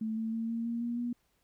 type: tone with pitch steps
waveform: sine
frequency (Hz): 220 / 223.3 / 226.7 / 230.1 / 233.6 / 237.2 / 240.7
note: A3 / A3 / A#3 / A#3 / A#3 / A#3 / B3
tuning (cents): 0 / +26 / -48 / -22 / +4 / +30 / -44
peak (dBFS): -31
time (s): 0.01-1.13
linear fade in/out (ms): 5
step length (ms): 160
effects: pink hiss -74 dBFS RMS until 1.43 s